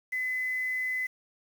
sine tone with quantisation, 2020 Hz, B6, 39 cents sharp, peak -28 dBFS, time 0.12-1.07 s, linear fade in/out 10 ms, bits 8, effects none

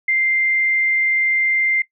sine tone, 2093 Hz, C7, in tune, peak -15 dBFS, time 0.08-1.82 s, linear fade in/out 5 ms, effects noise-tail reverb RT60 0.1 s tail -17 dB re dry

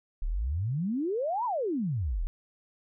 sine exponential two-way sweep, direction up then down, 32.09 to 1017 to 32.09 Hz, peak -27 dBFS, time 0.22-2.27 s, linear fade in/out 0 ms, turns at 1.45 s, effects none

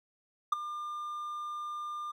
triangle tone with ADSR envelope, 1200 Hz, D6, 37 cents sharp, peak -19 dBFS, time 0.52-2.12 s, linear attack 7 ms, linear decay 13 ms, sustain -15 dB, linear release 14 ms, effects none

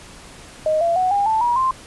sine tone with pitch steps, 622.3 / 678.6 / 740 / 807 / 880.1 / 959.7 / 1046.6 Hz, D#5 / F5 / F#5 / G#5 / A5 / B5 / C6, 0 / -50 / 0 / -50 / 0 / -50 / 0 cents, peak -15 dBFS, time 0.66-1.71 s, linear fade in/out 2 ms, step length 150 ms, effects pink hiss -41 dBFS RMS until 1.86 s + resampled to 24000 Hz

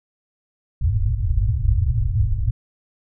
white low-pass noise, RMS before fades -19 dBFS, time 0.81-2.51 s, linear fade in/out 5 ms, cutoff 120 Hz, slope 96 dB/octave, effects none

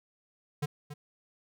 square tone with echo, 146.8 Hz, D3, in tune, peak -29 dBFS, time 0.62-0.66 s, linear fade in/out 10 ms, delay 280 ms, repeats 1, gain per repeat -11 dB, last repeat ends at 0.94 s, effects none

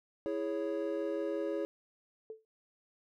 triangle chord, C# minor, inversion first, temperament equal, 329.6 / 415.3 / 554.4 Hz, E4 / G#4 / C#5, 0 / 0 / 0 cents, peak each -35 dBFS, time 0.26-1.65 s, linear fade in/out 0 ms
sine tone with exponential decay, 440 Hz, A4, in tune, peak -38 dBFS, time 2.3-2.45 s, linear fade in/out 1 ms, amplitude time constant 32 ms
effects none

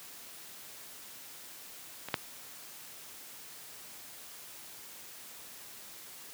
clicks, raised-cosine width 0.3 ms, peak -23 / -11 dBFS, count 2, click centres 2.086 / 2.142 s, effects white hiss -49 dBFS RMS until 6.33 s + high-pass 100 Hz 12 dB/octave

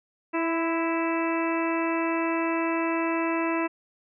harmonic tone with a mistuned harmonic, 329.6 Hz, E4, in tune, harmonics 1 / 2 / 3 / 4 / 5 / 6 / 7 / 8, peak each -26 / -32 / -31 / -36 / -39 / -37 / -40 / -35 dBFS, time 0.33-3.68 s, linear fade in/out 20 ms, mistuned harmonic 3, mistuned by +19 cents, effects none

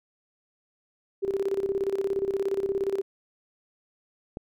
sine tone with tremolo, 392 Hz, G4, in tune, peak -22 dBFS, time 1.22-3.02 s, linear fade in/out 20 ms, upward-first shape square, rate 17 Hz, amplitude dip 70%
click, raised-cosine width 2 ms, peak -21 dBFS, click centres 4.371 s
effects none

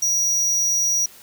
square tone with amplitude modulation, 5780 Hz, F#8, 41 cents flat, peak -16 dBFS, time 0.02-1.06 s, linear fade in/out 5 ms, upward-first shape sine, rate 189 Hz, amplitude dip 40%, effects white hiss -46 dBFS RMS until 1.22 s

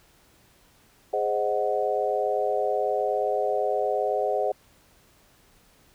sine chord, Ab dominant seventh, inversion none, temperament equal, 415.3 / 523.3 / 622.3 / 740 Hz, Ab4 / C5 / Eb5 / Gb5, 0 / 0 / 0 / 0 cents, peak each -28 dBFS, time 1.13-4.52 s, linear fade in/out 5 ms, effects pink hiss -59 dBFS RMS until 5.94 s

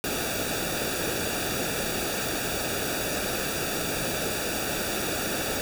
pink noise with comb filter, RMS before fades -29 dBFS, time 0.04-5.61 s, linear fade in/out 0 ms, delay 0.96 ms, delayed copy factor -0.75, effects none

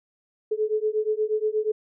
sine beating tone pair, 425.9 / 434.3 Hz, G#4 / A4, +44 / -23 cents, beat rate 8.4 Hz, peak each -25 dBFS, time 0.51-1.72 s, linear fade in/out 10 ms, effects none

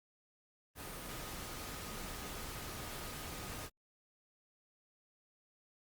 sine tone in noise, 1246 Hz, D#6, 2 cents sharp, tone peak -56 dBFS, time 0.75-3.7 s, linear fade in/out 50 ms, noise pink, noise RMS -45 dBFS, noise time 0.75-3.7 s, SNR -14 dB, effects Opus 32 kbps

